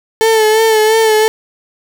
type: tone with vibrato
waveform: 35% pulse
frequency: 439 Hz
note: A4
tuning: 4 cents flat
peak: -6 dBFS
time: 0.21-1.28 s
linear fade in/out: 0 ms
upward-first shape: sine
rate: 2.9 Hz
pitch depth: 39 cents each way
effects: none